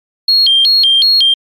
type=tone with vibrato; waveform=sine; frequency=3698 Hz; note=A#7; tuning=15 cents flat; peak=-5 dBFS; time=0.28-1.34 s; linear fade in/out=5 ms; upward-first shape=square; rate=2.7 Hz; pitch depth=260 cents each way; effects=tanh soft clip ceiling -1 dBFS + MP3 64 kbps